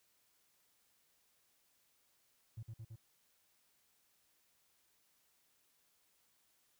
triangle tone with echo, 111.8 Hz, A2, 28 cents sharp, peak -39 dBFS, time 2.57-2.63 s, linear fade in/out 10 ms, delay 110 ms, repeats 3, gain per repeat -2 dB, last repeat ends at 2.96 s, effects tanh soft clip ceiling -41 dBFS + white hiss -75 dBFS RMS until 6.79 s

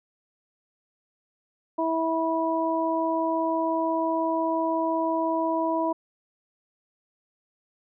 harmonic tone, 325.8 Hz, E4, 20 cents flat, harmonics 1 / 2 / 3, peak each -27 / -27 / -27 dBFS, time 1.78-5.93 s, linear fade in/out 10 ms, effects none

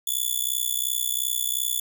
5% pulse tone with amplitude modulation, 3450 Hz, A7, 35 cents flat, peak -12 dBFS, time 0.07-1.8 s, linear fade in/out 5 ms, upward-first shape sine, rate 62.8 Hz, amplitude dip 95%, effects none

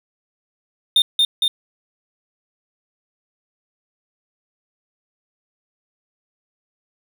triangle tone with echo, 3634 Hz, A#7, 45 cents flat, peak -9 dBFS, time 0.96-1.02 s, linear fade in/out 2 ms, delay 230 ms, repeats 2, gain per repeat -2 dB, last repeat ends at 1.48 s, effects none

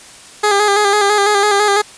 15% pulse tone with vibrato, 409.9 Hz, G#4, 23 cents flat, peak -4 dBFS, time 0.43-1.82 s, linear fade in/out 10 ms, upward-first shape square, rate 6 Hz, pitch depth 40 cents each way, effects white hiss -38 dBFS RMS until 1.97 s + resampled to 22050 Hz

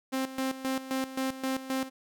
sawtooth tone with tremolo, 263.9 Hz, C4, 15 cents sharp, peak -24 dBFS, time 0.12-1.9 s, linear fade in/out 20 ms, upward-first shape square, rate 3.8 Hz, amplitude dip 75%, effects none

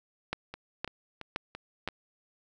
two click trains, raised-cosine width 0.3 ms, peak -15 / -24 dBFS, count 4 / 5, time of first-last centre 0.33-1.876 / 0.54-1.887 s, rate 1.94 / 2.97 Hz, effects none

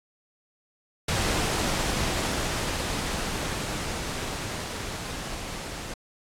pink noise with level ramp, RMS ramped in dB -25 to -36 dBFS, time 1.08-5.94 s, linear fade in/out 5 ms, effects low-pass 9000 Hz 12 dB/octave + AAC 64 kbps

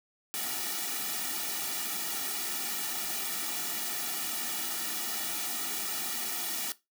white noise with comb filter, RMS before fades -34 dBFS, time 0.34-6.72 s, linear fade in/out 0 ms, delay 1.9 ms, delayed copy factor -0.85, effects noise-tail reverb RT60 0.2 s tail -17 dB re dry + high-pass 200 Hz 12 dB/octave

